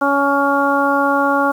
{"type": "harmonic tone", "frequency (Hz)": 280.3, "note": "C#4", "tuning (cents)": 19, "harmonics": [1, 2, 3, 4, 5], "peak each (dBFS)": [-19, -19, -19, -19, -19], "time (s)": [0.01, 1.52], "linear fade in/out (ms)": 10, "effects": ["7-bit"]}